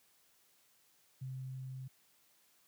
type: tone with level ramp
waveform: sine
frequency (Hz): 130.81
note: C3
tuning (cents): 0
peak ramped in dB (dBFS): -39 to -42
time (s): 1.21-1.88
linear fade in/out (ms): 10
effects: white hiss -70 dBFS RMS until 2.67 s + high-pass 80 Hz 12 dB/octave